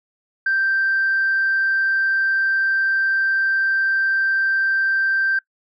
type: tone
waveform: sine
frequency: 1568 Hz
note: G6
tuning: in tune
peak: -15 dBFS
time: 0.46-5.39 s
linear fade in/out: 5 ms
effects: noise-tail reverb RT60 0.1 s tail -21 dB re dry + tanh soft clip ceiling -12 dBFS